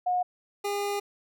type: tone pair in turn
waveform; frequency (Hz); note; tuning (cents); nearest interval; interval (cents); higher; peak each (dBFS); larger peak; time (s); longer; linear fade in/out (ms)
sine / 25% pulse; 723 / 405.8; F#5 / G#4; -40 / -40; minor seventh; 1000; first; -23 / -24; first; 0.06-0.23 / 0.64-1; second; 10
effects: none